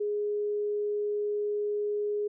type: tone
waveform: sine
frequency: 415.3 Hz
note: G#4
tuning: in tune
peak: -27 dBFS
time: 0-2.28 s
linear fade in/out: 10 ms
effects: none